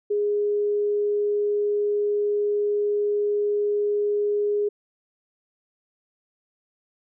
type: tone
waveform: sine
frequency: 413.3 Hz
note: G#4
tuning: 8 cents flat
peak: -20 dBFS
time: 0.1-4.69 s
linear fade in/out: 10 ms
effects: none